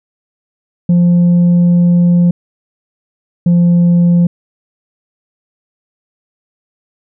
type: tone pair in turn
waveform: sine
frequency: 174.61 / 173.5 Hz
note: F3 / F3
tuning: 0 / -11 cents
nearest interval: unison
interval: 11 cents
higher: first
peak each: -3 dBFS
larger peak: neither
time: 0.89-2.31 / 3.46-4.27 s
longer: first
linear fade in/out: 5 ms
effects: tanh soft clip ceiling -5 dBFS